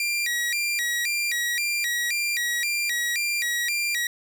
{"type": "tone with vibrato", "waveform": "sawtooth", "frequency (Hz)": 2134, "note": "C7", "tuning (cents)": 34, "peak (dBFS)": -20, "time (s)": [0, 4.07], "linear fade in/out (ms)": 2, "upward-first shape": "square", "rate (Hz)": 1.9, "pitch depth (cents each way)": 190, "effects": []}